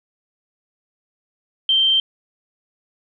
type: tone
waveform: sine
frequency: 3136 Hz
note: G7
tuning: in tune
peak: -13 dBFS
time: 1.69-2 s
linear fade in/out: 2 ms
effects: none